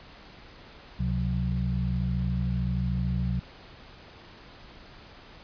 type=tone cluster; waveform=sine; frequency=68 / 129.2 / 182.6 Hz; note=C#2 / C3 / F#3; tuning=-33 / -21 / -23 cents; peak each=-29 / -29 / -30 dBFS; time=0.99-3.4 s; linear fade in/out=10 ms; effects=pink hiss -49 dBFS RMS until 5.43 s + resampled to 11025 Hz